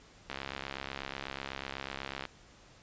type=click train; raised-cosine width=0.3 ms; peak=-21 dBFS; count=134; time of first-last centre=0.3-2.253 s; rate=68.1 Hz; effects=pink hiss -58 dBFS RMS until 2.82 s + resampled to 16000 Hz